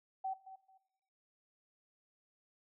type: tone with echo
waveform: sine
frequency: 765 Hz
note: G5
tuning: 42 cents flat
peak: -35 dBFS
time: 0.24-0.34 s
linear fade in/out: 10 ms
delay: 220 ms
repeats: 2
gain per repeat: -13 dB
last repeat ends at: 0.78 s
effects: noise-tail reverb RT60 0.9 s tail -17 dB re dry